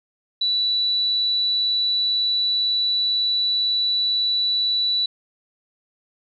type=tone; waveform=sine; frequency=3951 Hz; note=B7; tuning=in tune; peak=-18 dBFS; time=0.41-5.06 s; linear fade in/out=5 ms; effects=none